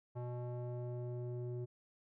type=tone with low-pass filter sweep; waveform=square; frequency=122.4 Hz; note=B2; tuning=15 cents flat; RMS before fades=-42 dBFS; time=0.15-1.66 s; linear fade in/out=20 ms; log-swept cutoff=800 to 400 Hz; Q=1.9; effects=none